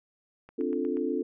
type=click train; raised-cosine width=0.5 ms; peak=-34 dBFS; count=5; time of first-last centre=0.49-0.97 s; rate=8.33 Hz
type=chord; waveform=sine; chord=D minor seventh; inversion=third; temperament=equal; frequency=261.6 / 293.7 / 349.2 / 440 Hz; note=C4 / D4 / F4 / A4; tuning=0 / 0 / 0 / 0 cents; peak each=-32 dBFS; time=0.58-1.23 s; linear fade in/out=10 ms
effects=none